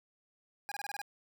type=tone bursts; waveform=25% pulse; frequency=814 Hz; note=G#5; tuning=35 cents flat; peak=-34 dBFS; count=7; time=0.69-1.016 s; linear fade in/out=0 ms; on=26 ms; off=24 ms; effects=none